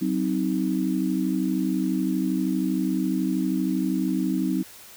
sine chord, C diminished, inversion second, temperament just, 188.37 / 261.6 / 314 Hz, Gb3 / C4 / Eb4, +31 / 0 / +16 cents, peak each -26 dBFS, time 0.01-4.63 s, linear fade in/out 10 ms, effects white hiss -46 dBFS RMS until 4.96 s

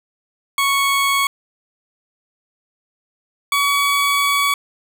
20% pulse tone pair in turn, 1108.7 / 1132 Hz, C#6 / C#6, 0 / +36 cents, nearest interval unison, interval 36 cents, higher second, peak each -10 dBFS, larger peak neither, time 0.58-1.27 / 3.52-4.54 s, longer second, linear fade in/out 2 ms, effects none

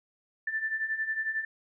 sine beating tone pair, 1760 / 1771 Hz, A6 / A6, 0 / +11 cents, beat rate 11 Hz, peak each -35 / -30 dBFS, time 0.47-1.45 s, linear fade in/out 5 ms, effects none

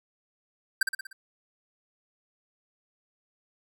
square tone with echo, 1568 Hz, G6, in tune, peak -20 dBFS, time 0.81-0.83 s, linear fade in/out 5 ms, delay 60 ms, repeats 5, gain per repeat -5 dB, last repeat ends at 1.13 s, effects none

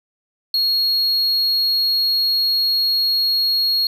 triangle tone, 4300 Hz, C8, 47 cents sharp, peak -14 dBFS, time 0.54-3.87 s, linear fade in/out 2 ms, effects none

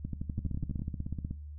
two click trains, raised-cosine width 5 ms, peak -22 / -23 dBFS, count 10 / 16, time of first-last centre 0.05-0.794 / 0.39-1.31 s, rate 12.1 / 16.3 Hz, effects noise-tail reverb RT60 0.3 s tail -17 dB re dry + added 74 Hz sine -41 dBFS peak until 1.58 s

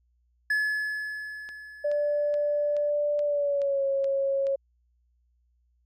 triangle tone with exponential decay, 1710 Hz, A6, 50 cents flat, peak -20 dBFS, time 0.5-2.9 s, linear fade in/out 5 ms, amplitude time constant 520 ms
click train, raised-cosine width 0.2 ms, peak -29 dBFS, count 8, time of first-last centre 1.49-4.469 s, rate 2.35 Hz
sine tone with pitch glide, 587.3 to 548 Hz, D5 to C#5, 0 to -20 cents, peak -23 dBFS, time 1.84-4.56 s, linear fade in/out 10 ms, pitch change -120 cents, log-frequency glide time 3.23-3.84 s
effects added 60 Hz sine -65 dBFS peak until 5.85 s

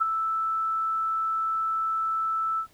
sine tone with ADSR envelope, 1318.5 Hz, E6, in tune, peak -17 dBFS, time 0-2.67 s, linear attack 20 ms, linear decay 11 ms, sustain -7 dB, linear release 83 ms, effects pink hiss -60 dBFS RMS until 2.73 s

